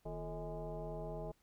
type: tone with frequency modulation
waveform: sine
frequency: 239.1 Hz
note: A#3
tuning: 44 cents sharp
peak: -40 dBFS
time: 0.05-1.32 s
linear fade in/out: 10 ms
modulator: 197 Hz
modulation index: 2.7
effects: pink hiss -75 dBFS RMS until 1.42 s